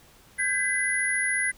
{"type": "tone cluster", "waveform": "sine", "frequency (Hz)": [1558, 1652, 2004, 10340], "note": ["G6", "G#6", "B6", "E9"], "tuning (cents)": [-11, -10, 25, -34], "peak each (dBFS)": [-32, -32, -25, -30], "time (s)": [0.38, 1.52], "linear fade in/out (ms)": 20, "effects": ["pink hiss -55 dBFS RMS until 1.57 s"]}